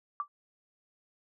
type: tone with exponential decay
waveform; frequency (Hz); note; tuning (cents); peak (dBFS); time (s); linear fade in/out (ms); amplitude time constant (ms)
sine; 1165; D6; -14; -26; 0.2-0.28; 1; 16
effects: none